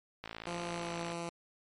click train, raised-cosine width 0.3 ms, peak -25 dBFS, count 50, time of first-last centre 0.24-1.12 s, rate 55.7 Hz
10% pulse tone with pitch glide, 172.9 to 169.93 Hz, F3 to F3, -17 to -47 cents, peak -29 dBFS, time 0.47-1.29 s, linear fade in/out 0 ms, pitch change -30 cents, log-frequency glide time 0.63-0.95 s
effects MP3 48 kbps

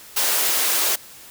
white high-pass noise, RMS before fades -20 dBFS, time 0.16-0.96 s, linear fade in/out 10 ms, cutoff 320 Hz, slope 24 dB/octave, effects white hiss -43 dBFS RMS until 1.3 s

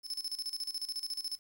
40% pulse tone with tremolo, 5250 Hz, E8, 8 cents flat, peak -33 dBFS, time 0.03-1.39 s, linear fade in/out 50 ms, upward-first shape square, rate 14 Hz, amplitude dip 80%, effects 11-bit

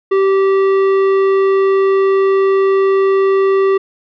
sine tone with tanh clipping, 388.2 Hz, G4, 17 cents flat, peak -11 dBFS, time 0.11-3.78 s, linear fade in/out 10 ms, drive 12 dB, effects none

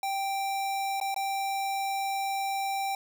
square tone with dropouts, 784 Hz, G5, in tune, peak -29 dBFS, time 0.03-2.95 s, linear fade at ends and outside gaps 2 ms, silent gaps 1.001-1.012 / 1.144-1.162 s, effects 10-bit

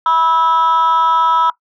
sine tone pair together, 980 / 1304.4 Hz, B5 / E6, -14 / -19 cents, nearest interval perfect fourth, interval 495 cents, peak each -11 dBFS, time 0.06-1.5 s, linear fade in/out 2 ms, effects noise-tail reverb RT60 0.1 s tail -18 dB re dry + tanh soft clip ceiling -7 dBFS

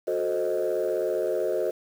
sine chord, F# diminished seventh, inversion none, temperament equal with one note detuned, 364.3 / 440 / 523.3 / 622.3 Hz, F#4 / A4 / C5 / Eb5, -27 / 0 / 0 / 0 cents, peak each -28 dBFS, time 0.07-1.71 s, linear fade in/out 10 ms, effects tanh soft clip ceiling -18 dBFS + 8-bit

